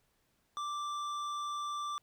triangle tone with hard clipping, 1174.7 Hz, D6, in tune, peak -37 dBFS, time 0.57-1.98 s, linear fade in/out 0 ms, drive 14 dB, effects pink hiss -75 dBFS RMS until 2.02 s

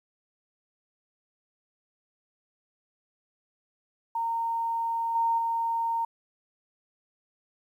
sine tone with level steps, 920 Hz, A#5, 23 cents flat, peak -26 / -22 / -25 dBFS, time 4.15-6.05 s, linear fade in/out 5 ms, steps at 5.15 / 5.38 s, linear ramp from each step 5 ms, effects 10-bit

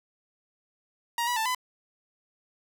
sawtooth tone with pitch steps, 942 / 975 / 886 / 1006 Hz, A#5 / B5 / A5 / B5, +18 / -23 / +12 / +32 cents, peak -22 dBFS, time 1.18-1.548 s, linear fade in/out 2 ms, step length 92 ms, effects none

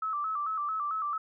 sine tone with vibrato, 1232 Hz, D#6, 17 cents flat, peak -29 dBFS, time 0.02-1.18 s, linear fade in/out 5 ms, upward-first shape square, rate 4.5 Hz, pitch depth 86 cents each way, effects none

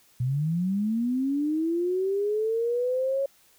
sine linear sweep, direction up, 119.5 to 554.4 Hz, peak -23 dBFS, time 0.2-3.26 s, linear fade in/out 5 ms, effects white hiss -60 dBFS RMS until 3.58 s

